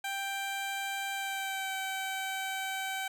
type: tone with pitch glide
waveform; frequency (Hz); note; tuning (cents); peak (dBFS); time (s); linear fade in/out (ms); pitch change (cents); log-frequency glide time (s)
15% pulse; 786 to 768.9; G5 to G5; +4 to -34; -27; 0.04-3.08; 5; -38; 1.13-1.75
effects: none